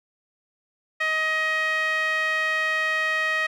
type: tone with band-pass filter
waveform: sawtooth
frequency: 630 Hz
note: D#5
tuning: 21 cents sharp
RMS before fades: -24 dBFS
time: 1-3.47 s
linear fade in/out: 10 ms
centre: 2000 Hz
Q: 3.6
effects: none